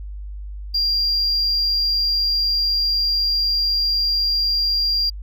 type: tone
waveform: triangle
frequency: 4774 Hz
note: D8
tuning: 28 cents sharp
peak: -14 dBFS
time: 0.74-5.1 s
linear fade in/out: 10 ms
effects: tanh soft clip ceiling -14 dBFS + added 50 Hz sine -29 dBFS peak until 5.22 s